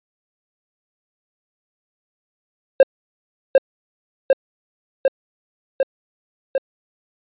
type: tone with echo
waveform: triangle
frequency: 535 Hz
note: C5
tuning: 38 cents sharp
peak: -3 dBFS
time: 2.8-2.83 s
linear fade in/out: 2 ms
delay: 750 ms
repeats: 5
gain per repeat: -2 dB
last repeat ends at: 6.58 s
effects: resampled to 8000 Hz